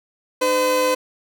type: tone pair together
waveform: 30% pulse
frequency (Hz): 302.9 / 509.4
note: D#4 / C5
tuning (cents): -46 / -46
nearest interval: major sixth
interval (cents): 900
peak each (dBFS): -24 / -14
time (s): 0.41-0.95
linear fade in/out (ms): 10
effects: none